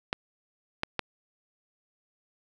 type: clicks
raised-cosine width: 0.3 ms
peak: -11 dBFS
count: 3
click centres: 0.129 / 0.834 / 0.993 s
effects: none